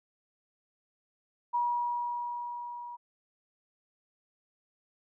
sine tone with level ramp, 961 Hz, B5, 48 cents flat, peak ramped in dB -25 to -40 dBFS, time 1.53-2.97 s, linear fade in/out 20 ms, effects none

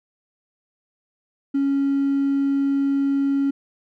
triangle tone with hard clipping, 277.2 Hz, C#4, in tune, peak -18 dBFS, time 1.54-3.51 s, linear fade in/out 10 ms, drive 4 dB, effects none

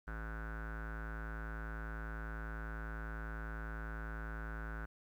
square tone with low-pass filter, 55 Hz, A1, in tune, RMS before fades -43 dBFS, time 0.07-4.86 s, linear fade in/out 10 ms, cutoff 1500 Hz, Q 9.6, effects 12-bit

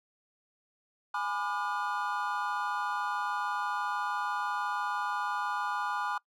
triangle chord, G# diminished seventh, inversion none, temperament just, 830.6 / 996.7 / 1196.1 / 1435.3 Hz, G#5 / B5 / D6 / F6, 0 / +16 / +31 / +47 cents, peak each -34 dBFS, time 1.14-6.18 s, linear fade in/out 5 ms, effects noise-tail reverb RT60 0.1 s tail -24 dB re dry

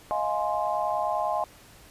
sine chord, F minor seventh, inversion third, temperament just, 628.6 / 698.5 / 838.1 / 1047.7 Hz, Eb5 / F5 / Ab5 / C6, +18 / 0 / +16 / +2 cents, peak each -30 / -30 / -29 / -31 dBFS, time 0.11-1.44 s, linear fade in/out 0 ms, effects pink hiss -52 dBFS RMS until 1.9 s + resampled to 32000 Hz

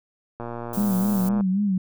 click train, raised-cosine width 1 ms, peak -19 dBFS, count 120, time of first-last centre 0.4-1.408 s, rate 118 Hz
violet noise, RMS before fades -35 dBFS, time 0.73-1.29 s, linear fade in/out 5 ms
sine tone with vibrato, 195.9 Hz, G3, 1 cent flat, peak -19 dBFS, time 0.77-1.78 s, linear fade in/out 5 ms, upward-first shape sine, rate 3.8 Hz, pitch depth 99 cents each way
effects none

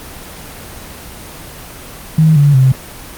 sine tone with pitch steps, 158 / 144.05 / 131.34 Hz, D#3 / D3 / C3, +27 / -33 / +7 cents, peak -5 dBFS, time 2.18-2.72 s, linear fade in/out 5 ms, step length 180 ms, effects pink hiss -31 dBFS RMS until 3.17 s + Opus 24 kbps

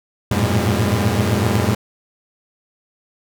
sawtooth tone cluster, 89.6 / 104.1 / 112.1 / 119.9 / 202.1 Hz, F2 / G#2 / A2 / A#2 / G#3, +45 / +5 / +33 / +49 / -47 cents, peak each -18 dBFS, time 0.31-1.75 s, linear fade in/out 5 ms, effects none

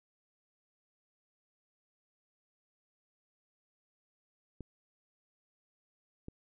clicks, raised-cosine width 3 ms, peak -30 dBFS, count 2, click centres 4.607 / 6.284 s, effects none

